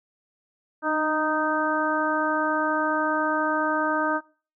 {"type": "harmonic tone with a mistuned harmonic", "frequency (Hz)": 310, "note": "D#4", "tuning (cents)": -6, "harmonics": [1, 2, 3, 4, 5], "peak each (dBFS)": [-28, -28, -28, -28, -28], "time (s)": [0.82, 4.21], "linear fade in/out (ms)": 50, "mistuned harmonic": 1, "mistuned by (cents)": -24, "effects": ["noise-tail reverb RT60 0.4 s tail -23 dB re dry"]}